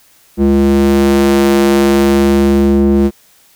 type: ring-modulated tone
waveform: square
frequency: 69.3 Hz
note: C#2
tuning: in tune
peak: -5 dBFS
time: 0.37-3.11 s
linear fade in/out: 50 ms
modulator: 277 Hz
effects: white hiss -48 dBFS RMS until 3.55 s